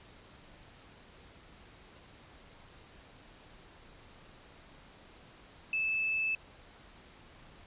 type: tone with frequency modulation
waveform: sine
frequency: 2622 Hz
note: E7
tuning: 10 cents flat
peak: -29 dBFS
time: 5.73-6.35 s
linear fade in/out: 2 ms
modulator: 25.4 Hz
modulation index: 0.33
effects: pink hiss -56 dBFS RMS until 7.66 s + resampled to 8000 Hz